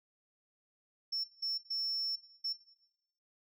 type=tone bursts at uneven times; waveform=sine; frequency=5400 Hz; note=E8; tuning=41 cents sharp; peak=-32 dBFS; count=4; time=1.12-1.24 / 1.42-1.58 / 1.7-2.16 / 2.44-2.53 s; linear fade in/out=10 ms; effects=noise-tail reverb RT60 1.0 s tail -18 dB re dry + tanh soft clip ceiling -29 dBFS